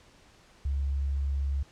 sine tone, 69.3 Hz, C#2, in tune, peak -26 dBFS, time 0.65-1.63 s, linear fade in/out 5 ms, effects pink hiss -58 dBFS RMS until 1.71 s + low-pass 7000 Hz 12 dB/octave

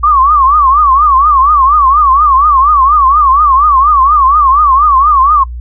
sine tone with vibrato, 1135 Hz, C#6, 41 cents sharp, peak -4 dBFS, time 0.03-5.44 s, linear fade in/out 10 ms, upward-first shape triangle, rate 4.2 Hz, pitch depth 180 cents each way, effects noise-tail reverb RT60 0.1 s tail -21 dB re dry + added 60 Hz sine -19 dBFS peak until 5.6 s

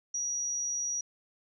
sine tone, 5780 Hz, F#8, 41 cents flat, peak -30 dBFS, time 0.14-1.01 s, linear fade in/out 5 ms, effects none

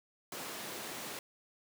pink high-pass noise, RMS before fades -43 dBFS, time 0.32-1.19 s, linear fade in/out 2 ms, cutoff 270 Hz, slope 12 dB/octave, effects none

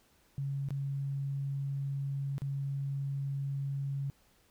sine tone with dropouts, 138.59 Hz, C#3, in tune, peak -32 dBFS, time 0.38-4.1 s, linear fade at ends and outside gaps 0 ms, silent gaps 0.687-0.706 / 2.381-2.419 s, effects pink hiss -67 dBFS RMS until 4.5 s

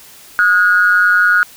sine tone with amplitude modulation, 1447 Hz, F#6, 39 cents flat, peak -4 dBFS, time 0.39-1.43 s, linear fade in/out 0 ms, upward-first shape sine, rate 189 Hz, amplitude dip 75%, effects tanh soft clip ceiling 0 dBFS + white hiss -40 dBFS RMS until 1.56 s

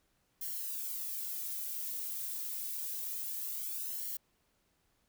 violet noise with flanger, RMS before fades -39 dBFS, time 0.41-4.17 s, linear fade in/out 5 ms, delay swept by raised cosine 0.8 to 2.7 ms, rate 0.27 Hz, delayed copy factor -0.65, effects pink hiss -75 dBFS RMS until 5.08 s

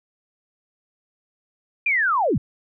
sine linear sweep, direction down, 2457 to 80 Hz, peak -17 dBFS, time 1.86-2.38 s, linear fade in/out 5 ms, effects none

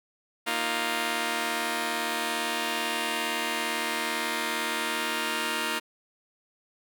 5% pulse chord, Bb suspended fourth, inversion none, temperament just, 233.1 / 310.8 / 349.6 Hz, Bb3 / Eb4 / F4, 0 / -2 / +2 cents, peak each -21 dBFS, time 0.46-5.8 s, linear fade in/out 20 ms, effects none

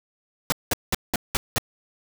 pink noise bursts, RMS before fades -22 dBFS, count 6, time 0.5-1.582 s, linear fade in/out 0 ms, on 22 ms, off 190 ms, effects none

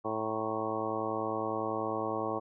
harmonic tone with a mistuned harmonic, 110 Hz, A2, in tune, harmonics 1 / 2 / 3 / 4 / 5 / 6 / 7 / 8 / 9 / 10, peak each -45 / -43 / -38 / -38 / -38 / -41 / -39 / -42 / -45 / -38 dBFS, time 0.04-2.4 s, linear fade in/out 20 ms, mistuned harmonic 8, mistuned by +74 cents, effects none

